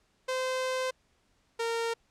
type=tone pair in turn; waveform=sawtooth; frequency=516 / 460.8 Hz; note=C5 / A#4; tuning=-24 / -20 cents; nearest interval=major second; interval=196 cents; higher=first; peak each=-25 dBFS; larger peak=neither; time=0.28-0.91 / 1.59-1.94 s; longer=first; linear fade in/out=10 ms; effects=pink hiss -70 dBFS RMS until 2.1 s + low-pass 8000 Hz 12 dB/octave